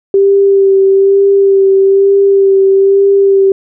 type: tone with vibrato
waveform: sine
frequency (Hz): 392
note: G4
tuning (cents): 0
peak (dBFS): -4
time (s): 0.14-3.52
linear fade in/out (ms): 2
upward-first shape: sine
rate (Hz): 1.1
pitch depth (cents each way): 20
effects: none